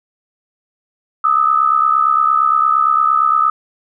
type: tone pair together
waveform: sine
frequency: 1226.3 / 1295 Hz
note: D#6 / E6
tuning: -26 / -31 cents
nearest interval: minor second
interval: 95 cents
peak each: -13 dBFS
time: 1.24-3.5 s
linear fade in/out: 5 ms
effects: none